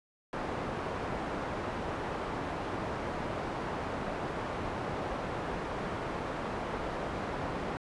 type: low-pass noise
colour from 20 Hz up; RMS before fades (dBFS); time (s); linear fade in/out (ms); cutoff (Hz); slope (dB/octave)
white; -36; 0.33-7.77; 0; 930; 12
effects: resampled to 24000 Hz